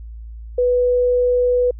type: tone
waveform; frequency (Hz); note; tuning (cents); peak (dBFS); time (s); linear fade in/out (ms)
sine; 493.9; B4; 0; -13; 0.58-1.71; 5
effects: added 56 Hz sine -31 dBFS peak until 1.79 s